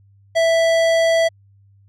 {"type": "tone with tanh clipping", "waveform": "sine", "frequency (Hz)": 659.3, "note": "E5", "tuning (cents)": 0, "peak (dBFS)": -15, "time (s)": [0.35, 1.29], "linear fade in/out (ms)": 20, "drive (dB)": 18, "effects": ["added 99 Hz sine -49 dBFS peak until 1.88 s"]}